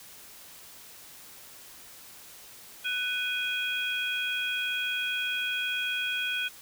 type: tone cluster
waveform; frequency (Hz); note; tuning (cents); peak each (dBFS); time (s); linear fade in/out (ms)
sine; 1492 / 2485 / 3283; F#6 / D#7 / G#7; +14 / -3 / -21; -33 / -31 / -33; 2.84-6.49; 20
effects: white hiss -49 dBFS RMS until 6.61 s